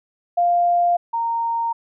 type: tone pair in turn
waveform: sine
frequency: 698.5 / 924.9 Hz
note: F5 / A#5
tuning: 0 / -14 cents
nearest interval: perfect fourth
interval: 486 cents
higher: second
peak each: -14 / -19 dBFS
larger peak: first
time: 0.37-0.97 / 1.13-1.73 s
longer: neither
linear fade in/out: 10 ms
effects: none